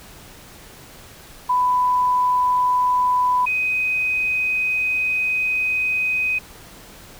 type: tone pair in turn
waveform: sine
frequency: 996 / 2510 Hz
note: B5 / D#7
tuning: +14 / +15 cents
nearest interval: octave + major third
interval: 1601 cents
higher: second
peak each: -15 / -18 dBFS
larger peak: first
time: 1.49-3.46 / 3.46-6.39 s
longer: second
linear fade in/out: 10 ms
effects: pink hiss -43 dBFS RMS until 7.19 s